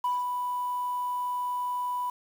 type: tone with ADSR envelope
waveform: sine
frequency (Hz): 987.8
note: B5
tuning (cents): 0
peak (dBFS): -22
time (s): 0.04-2.1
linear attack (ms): 5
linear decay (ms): 190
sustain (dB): -5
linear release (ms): 4
effects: tanh soft clip ceiling -22 dBFS + 8-bit